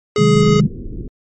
square tone, 418.6 Hz, G#4, 14 cents sharp, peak -14 dBFS, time 0.16-0.6 s, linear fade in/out 2 ms
sine chord, Ab dominant seventh, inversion first, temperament just, 129.78 / 155.74 / 186.89 / 207.7 Hz, C3 / Eb3 / Gb3 / Ab3, -14 / +2 / +18 / 0 cents, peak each -17 / -14 / -19 / -15 dBFS, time 0.18-0.67 s, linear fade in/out 10 ms
pink low-pass noise, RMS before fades -28 dBFS, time 0.35-1.08 s, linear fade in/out 2 ms, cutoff 410 Hz, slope 48 dB/octave
effects MP3 32 kbps

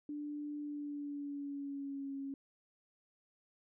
sine tone with pitch glide, 294.4 to 274.7 Hz, D4 to C#4, +4 to -16 cents, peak -39 dBFS, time 0.09-2.34 s, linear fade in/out 2 ms, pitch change -120 cents, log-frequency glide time 0.6-2.15 s, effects none

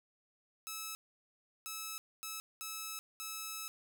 5% pulse tone bursts at uneven times, 1300 Hz, E6, 24 cents flat, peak -29 dBFS, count 5, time 0.67-0.95 / 1.66-1.98 / 2.23-2.4 / 2.61-2.99 / 3.2-3.68 s, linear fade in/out 0 ms, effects none

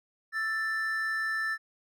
triangle tone pair together, 1323 / 1767.2 Hz, E6 / A6, +6 / +7 cents, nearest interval perfect fourth, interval 501 cents, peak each -35 / -27 dBFS, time 0.32-1.58 s, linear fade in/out 50 ms, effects none

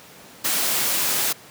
white noise, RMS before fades -22 dBFS, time 0.44-1.33 s, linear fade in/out 10 ms, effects pink hiss -45 dBFS RMS until 1.5 s + high-pass 150 Hz 12 dB/octave

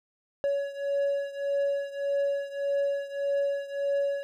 triangle beating tone pair, 561 / 562.7 Hz, C#5 / C#5, +21 / +26 cents, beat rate 1.7 Hz, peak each -26 / -29 dBFS, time 0.44-4.23 s, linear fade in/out 0 ms, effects none

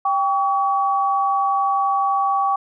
sine tone pair together, 788.9 / 1133 Hz, G5 / C#6, +11 / +37 cents, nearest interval tritone, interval 626 cents, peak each -19 dBFS, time 0.05-2.56 s, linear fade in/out 5 ms, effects none

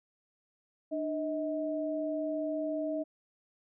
sine tone pair together, 300.5 / 634.2 Hz, D4 / D#5, +40 / +33 cents, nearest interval octave + minor second, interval 1293 cents, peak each -34 / -33 dBFS, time 0.91-3.04 s, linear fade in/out 20 ms, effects none

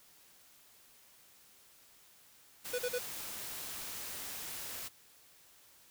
white noise, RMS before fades -43 dBFS, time 2.64-4.89 s, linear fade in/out 20 ms
square tone bursts, 493.9 Hz, B4, in tune, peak -33 dBFS, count 3, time 2.73-2.987 s, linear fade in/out 10 ms, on 57 ms, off 43 ms
effects white hiss -62 dBFS RMS until 5.9 s

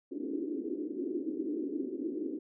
pink band-pass noise, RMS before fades -36 dBFS, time 0.11-2.39 s, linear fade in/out 10 ms, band 280 to 370 Hz, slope 48 dB/octave, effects none

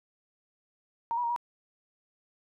sine tone with pitch steps, 927 / 972 / 937 / 960 Hz, A#5 / B5 / A#5 / B5, -10 / -28 / +9 / -49 cents, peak -27 dBFS, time 1.11-1.362 s, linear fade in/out 0 ms, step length 63 ms, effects none

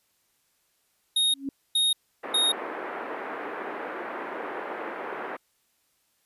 square tone bursts, 3729 Hz, A#7, in tune, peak -21 dBFS, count 3, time 1.16-2.52 s, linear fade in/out 5 ms, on 180 ms, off 410 ms
sine tone with exponential growth, 274.5 Hz, C#4, 17 cents flat, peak -25 dBFS, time 1.28-1.49 s, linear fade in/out 2 ms, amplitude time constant 44 ms
pink band-pass noise, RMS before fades -35 dBFS, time 2.23-5.37 s, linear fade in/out 10 ms, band 320 to 1900 Hz, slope 24 dB/octave
effects white hiss -70 dBFS RMS until 6.25 s + resampled to 32000 Hz

